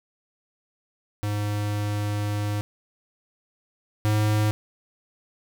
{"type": "tone pair in turn", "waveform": "square", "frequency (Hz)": [103.83, 106.38], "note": ["G#2", "G#2"], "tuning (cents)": [0, 42], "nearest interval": "unison", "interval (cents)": 42, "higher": "second", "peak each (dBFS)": [-25, -20], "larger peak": "second", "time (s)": [[1.23, 2.61], [4.05, 4.51]], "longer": "first", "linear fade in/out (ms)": 0, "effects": []}